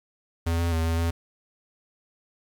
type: tone with pitch steps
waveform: square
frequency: 83.6 / 84.8 / 81.5 / 82.5 / 83.8 Hz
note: E2 / E2 / E2 / E2 / E2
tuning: +25 / +50 / -19 / +2 / +29 cents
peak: -23 dBFS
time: 0.46-1.11 s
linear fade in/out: 10 ms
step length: 130 ms
effects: 9-bit

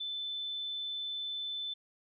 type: tone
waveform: sine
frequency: 3520 Hz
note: A7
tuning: in tune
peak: -35 dBFS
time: 0-1.74 s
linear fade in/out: 10 ms
effects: none

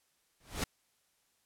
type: noise with exponential growth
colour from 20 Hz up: pink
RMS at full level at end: -29 dBFS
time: 0.4-0.64 s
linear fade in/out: 5 ms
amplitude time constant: 51 ms
effects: white hiss -74 dBFS RMS until 1.45 s + low-pass 12000 Hz 12 dB/octave

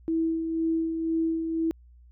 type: tone with tremolo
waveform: sine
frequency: 326 Hz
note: E4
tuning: 19 cents flat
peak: -22 dBFS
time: 0.08-1.71 s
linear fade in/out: 0 ms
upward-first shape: sine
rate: 2 Hz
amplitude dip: 45%
effects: added 60 Hz sine -50 dBFS peak until 2.11 s

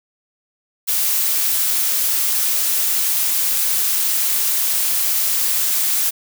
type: noise with amplitude modulation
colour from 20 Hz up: blue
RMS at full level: -17 dBFS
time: 0.87-6.11 s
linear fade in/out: 20 ms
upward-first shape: sine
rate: 201 Hz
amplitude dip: 25%
effects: none

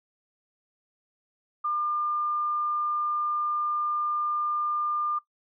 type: tone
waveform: sine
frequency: 1200 Hz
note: D6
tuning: 37 cents sharp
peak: -25 dBFS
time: 1.64-5.19 s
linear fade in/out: 10 ms
effects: noise-tail reverb RT60 0.1 s tail -18 dB re dry

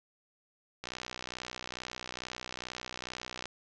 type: click train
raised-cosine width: 0.2 ms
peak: -21 dBFS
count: 164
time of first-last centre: 0.84-3.456 s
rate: 62.3 Hz
effects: resampled to 16000 Hz + 8-bit

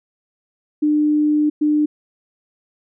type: tone bursts at uneven times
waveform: sine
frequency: 300 Hz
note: D4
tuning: 37 cents sharp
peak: -13 dBFS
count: 2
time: 0.82-1.5 / 1.61-1.86 s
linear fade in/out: 10 ms
effects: none

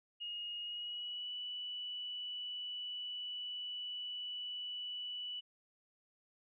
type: tone with pitch glide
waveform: sine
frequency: 2867 to 2961 Hz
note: F7 to F#7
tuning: +45 to +1 cents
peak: -40 dBFS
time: 0.2-5.41 s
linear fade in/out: 20 ms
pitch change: +56 cents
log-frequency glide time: 0.61-1.31 s
effects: none

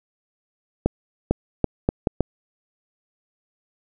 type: accelerating click train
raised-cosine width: 2 ms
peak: -4 dBFS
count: 6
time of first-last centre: 0.86-2.207 s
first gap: 450 ms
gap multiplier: 0.74
effects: none

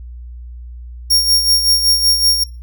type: tone with tremolo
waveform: sawtooth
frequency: 5550 Hz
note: F8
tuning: 12 cents flat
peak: -6 dBFS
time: 1.1-2.44 s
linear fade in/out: 10 ms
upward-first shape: sine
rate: 5.3 Hz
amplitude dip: 60%
effects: noise-tail reverb RT60 0.3 s tail -21 dB re dry + added 60 Hz sine -29 dBFS peak until 2.62 s

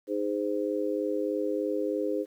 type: harmonic tone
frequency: 103.2 Hz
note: G#2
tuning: 10 cents flat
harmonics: 3 / 4 / 5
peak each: -31 / -31 / -31 dBFS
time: 0.07-2.26 s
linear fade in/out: 50 ms
effects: 10-bit

